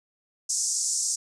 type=band-pass noise; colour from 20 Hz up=pink; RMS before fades=-27 dBFS; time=0.49-1.16 s; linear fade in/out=10 ms; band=5600 to 8700 Hz; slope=48 dB/octave; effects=none